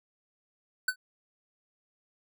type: tone with exponential decay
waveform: square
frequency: 1507 Hz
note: F#6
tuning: 31 cents sharp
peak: -22 dBFS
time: 0.88-0.96 s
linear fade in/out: 5 ms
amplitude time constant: 16 ms
effects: none